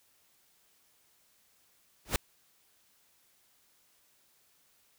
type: noise with exponential growth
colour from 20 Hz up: pink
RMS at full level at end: -23 dBFS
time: 2.05-2.16 s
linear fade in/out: 2 ms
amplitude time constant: 23 ms
effects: white hiss -68 dBFS RMS until 4.98 s